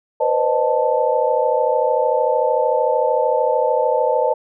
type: tone cluster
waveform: sine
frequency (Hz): 490.7 / 524 / 611 / 880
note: B4 / C5 / D#5 / A5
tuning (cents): -11 / +2 / -32 / 0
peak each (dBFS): -20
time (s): 0.2-4.34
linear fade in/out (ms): 10
effects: none